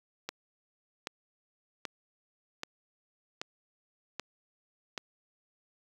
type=click train; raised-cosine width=0.2 ms; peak=-18 dBFS; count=7; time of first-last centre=0.29-4.978 s; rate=1.28 Hz; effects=high-pass 150 Hz 12 dB/octave + 8-bit